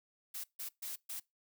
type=noise bursts at uneven times; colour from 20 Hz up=blue; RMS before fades=-42 dBFS; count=4; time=0.34-0.44 / 0.59-0.69 / 0.82-0.96 / 1.09-1.2 s; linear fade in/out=10 ms; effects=noise-tail reverb RT60 0.2 s tail -23 dB re dry